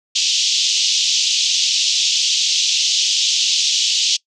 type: band-pass noise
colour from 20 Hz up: pink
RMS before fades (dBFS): -17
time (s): 0.15-4.17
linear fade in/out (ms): 10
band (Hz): 2900 to 6700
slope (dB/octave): 48
effects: noise-tail reverb RT60 0.1 s tail -23 dB re dry